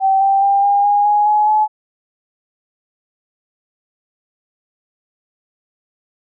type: tone with pitch steps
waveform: sine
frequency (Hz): 773 / 784.2 / 795.7 / 807.2 / 819 / 830.9 / 843 / 855.2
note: G5 / G5 / G5 / G#5 / G#5 / G#5 / G#5 / A5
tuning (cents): -24 / 0 / +26 / -49 / -24 / +1 / +26 / -49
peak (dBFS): -10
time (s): 0-1.68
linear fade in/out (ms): 50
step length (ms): 210
effects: none